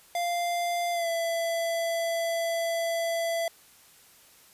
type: tone with pitch glide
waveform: square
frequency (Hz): 695 to 669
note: F5 to E5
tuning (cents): -9 to +25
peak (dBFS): -27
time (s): 0.15-3.48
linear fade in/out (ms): 2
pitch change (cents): -66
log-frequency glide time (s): 0.92-1.08
effects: white hiss -56 dBFS RMS until 4.53 s + resampled to 32000 Hz